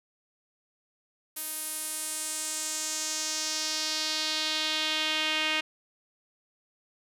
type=tone with band-pass filter sweep; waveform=sawtooth; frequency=311.1 Hz; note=D#4; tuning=in tune; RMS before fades=-31 dBFS; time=1.36-5.61 s; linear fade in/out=10 ms; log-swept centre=12000 to 2700 Hz; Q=2.3; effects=none